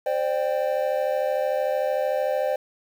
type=chord; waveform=triangle; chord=C suspended second; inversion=none; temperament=equal with one note detuned; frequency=523.3 / 596.6 / 784 Hz; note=C5 / D5 / G5; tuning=0 / +27 / 0 cents; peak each=-23 / -23 / -28 dBFS; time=0.06-2.56 s; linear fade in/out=5 ms; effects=8-bit